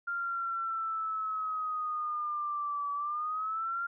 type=linear two-way sweep; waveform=sine; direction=down then up; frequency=1396.9 to 1145 to 1396.9 Hz; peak=-31 dBFS; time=0.07-3.87 s; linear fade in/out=10 ms; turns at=2.93 s; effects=none